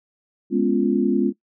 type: chord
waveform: sine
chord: C# dominant seventh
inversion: second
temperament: equal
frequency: 207.7 / 246.9 / 277.2 / 349.2 Hz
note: G#3 / B3 / C#4 / E#4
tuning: 0 / 0 / 0 / 0 cents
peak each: -22 dBFS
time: 0.5-1.33 s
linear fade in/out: 50 ms
effects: noise-tail reverb RT60 0.1 s tail -18 dB re dry